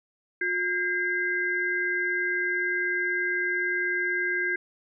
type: tone cluster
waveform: sine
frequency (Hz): 358 / 1605 / 2056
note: F4 / G6 / C7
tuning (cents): +43 / +40 / -31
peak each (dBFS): -33 / -26 / -30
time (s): 0.41-4.56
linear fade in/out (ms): 5
effects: none